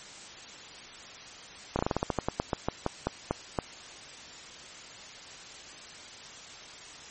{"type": "slowing click train", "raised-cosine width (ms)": 1, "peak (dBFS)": -12, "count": 17, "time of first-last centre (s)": [1.76, 3.588], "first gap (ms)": 30, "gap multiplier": 1.16, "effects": ["white hiss -46 dBFS RMS until 7.1 s", "MP3 32 kbps"]}